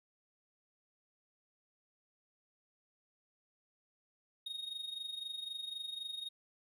triangle tone with amplitude modulation, 3729 Hz, A#7, in tune, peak -36 dBFS, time 4.46-6.29 s, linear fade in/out 5 ms, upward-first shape sine, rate 23.9 Hz, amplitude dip 70%, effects none

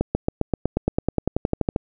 accelerating click train, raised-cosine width 2 ms, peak -6 dBFS, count 18, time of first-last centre 0.01-1.761 s, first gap 140 ms, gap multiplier 0.96, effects none

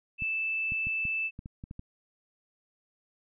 sine tone, 2637 Hz, E7, in tune, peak -28 dBFS, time 0.18-1.31 s, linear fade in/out 50 ms
clicks, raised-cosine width 5 ms, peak -28 dBFS, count 9, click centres 0.222 / 0.721 / 0.87 / 1.053 / 1.391 / 1.459 / 1.639 / 1.711 / 1.794 s
effects none

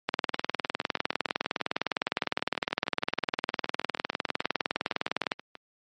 two click trains, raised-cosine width 0.3 ms, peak -24 / -9 dBFS, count 34 / 104, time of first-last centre 0.34-5.553 / 0.09-5.318 s, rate 6.33 / 19.7 Hz, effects high-pass 200 Hz 12 dB/octave + MP3 48 kbps

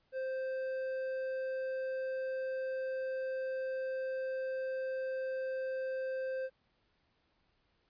triangle tone with hard clipping, 523.3 Hz, C5, in tune, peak -36 dBFS, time 0.12-6.5 s, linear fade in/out 50 ms, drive 10 dB, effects pink hiss -75 dBFS RMS until 7.89 s + resampled to 11025 Hz

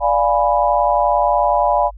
sine chord, D diminished seventh, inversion none, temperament equal, 587.3 / 698.5 / 830.6 / 987.8 Hz, D5 / F5 / Ab5 / Cb6, 0 / 0 / 0 / 0 cents, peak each -18 dBFS, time 0-1.91 s, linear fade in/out 50 ms, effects added 50 Hz sine -33 dBFS peak until 1.97 s

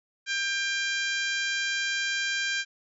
harmonic tone, 795 Hz, G5, 24 cents sharp, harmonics 2 / 3 / 4 / 5 / 6 / 7 / 8 / 9, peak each -29 / -33 / -35 / -37 / -39 / -40 / -41 / -42 dBFS, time 0.26-2.65 s, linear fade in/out 50 ms, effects none

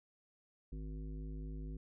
harmonic tone, 52.1 Hz, G#1, 6 cents sharp, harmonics 1 / 3 / 5 / 7 / 9, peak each -42 / -49 / -52 / -58 / -65 dBFS, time 0.72-1.77 s, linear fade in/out 5 ms, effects none

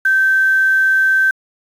sine tone with quantisation, 1552 Hz, G6, 18 cents flat, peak -10 dBFS, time 0.05-1.31 s, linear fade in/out 5 ms, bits 6, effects resampled to 32000 Hz

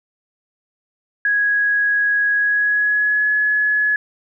sine tone with pitch glide, 1661.2 to 1697.1 Hz, G#6 to G#6, 0 to +37 cents, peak -14 dBFS, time 1.25-3.96 s, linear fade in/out 2 ms, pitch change +37 cents, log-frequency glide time 2.35-3.29 s, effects none

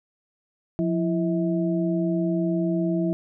sine tone cluster, 175.7 / 332.5 / 644 Hz, F3 / E4 / E5, +11 / +15 / -41 cents, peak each -24 / -24 / -31 dBFS, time 0.79-3.13 s, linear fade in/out 0 ms, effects none

